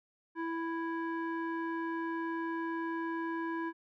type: tone with low-pass filter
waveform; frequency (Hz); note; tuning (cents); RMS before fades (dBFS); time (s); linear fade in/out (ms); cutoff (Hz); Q
square; 330.3; E4; +4; -36; 0.35-3.73; 50; 1400; 5.7
effects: none